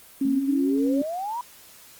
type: tone with pitch glide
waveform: sine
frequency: 272.7 to 275.2 Hz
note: C#4 to C#4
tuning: -28 to -12 cents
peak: -20 dBFS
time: 0.21-1.02 s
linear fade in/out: 5 ms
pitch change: +16 cents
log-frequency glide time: 0.41-0.48 s
type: exponential sweep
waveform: sine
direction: up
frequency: 213.3 to 995 Hz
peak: -27 dBFS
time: 0.25-1.41 s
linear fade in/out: 2 ms
effects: white hiss -49 dBFS RMS until 1.99 s + Opus 24 kbps